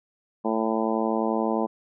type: harmonic tone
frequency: 111.4 Hz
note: A2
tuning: 22 cents sharp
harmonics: 2 / 3 / 4 / 5 / 6 / 7 / 8 / 9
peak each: -27 / -29 / -30 / -31 / -32 / -32 / -33 / -34 dBFS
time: 0.44-1.67 s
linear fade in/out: 20 ms
effects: none